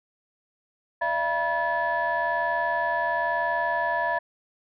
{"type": "tone cluster", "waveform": "sine", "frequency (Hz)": [597, 678, 969, 1725], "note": ["D5", "E5", "B5", "A6"], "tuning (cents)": [28, 49, -33, -35], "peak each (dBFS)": [-32, -27, -26, -27], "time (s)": [1.01, 4.19], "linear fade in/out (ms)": 10, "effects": ["tanh soft clip ceiling -16 dBFS"]}